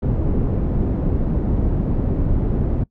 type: low-pass noise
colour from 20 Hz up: pink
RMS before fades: -19 dBFS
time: 0.02-2.84 s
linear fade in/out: 10 ms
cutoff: 320 Hz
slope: 12 dB/octave
effects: noise-tail reverb RT60 0.1 s tail -21 dB re dry